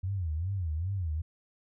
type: tone with vibrato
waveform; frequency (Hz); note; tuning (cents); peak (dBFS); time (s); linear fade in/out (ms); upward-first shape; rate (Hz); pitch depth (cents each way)
sine; 87.31; F2; 0; -29; 0.03-1.22; 10; sine; 2.5; 230
effects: none